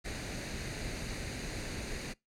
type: noise with comb filter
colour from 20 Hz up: pink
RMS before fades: -39 dBFS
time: 0.04-2.14 s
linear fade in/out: 20 ms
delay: 0.46 ms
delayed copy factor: +0.55
effects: noise-tail reverb RT60 0.2 s tail -24 dB re dry + low-pass 8000 Hz 12 dB/octave